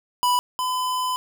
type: tone pair in turn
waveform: square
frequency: 987.8 / 1010.3 Hz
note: B5 / B5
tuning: 0 / +39 cents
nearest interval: unison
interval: 39 cents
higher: second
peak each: -18 / -23 dBFS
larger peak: first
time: 0.23-0.39 / 0.59-1.16 s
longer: second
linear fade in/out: 0 ms
effects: none